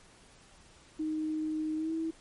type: tone with pitch glide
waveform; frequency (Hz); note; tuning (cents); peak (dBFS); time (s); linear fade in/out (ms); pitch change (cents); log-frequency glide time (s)
sine; 311.1 to 323.9; D#4 to E4; 0 to -30; -30; 0.99-2.11; 10; +70; 1.76-1.92
effects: pink hiss -58 dBFS RMS until 2.2 s + MP3 48 kbps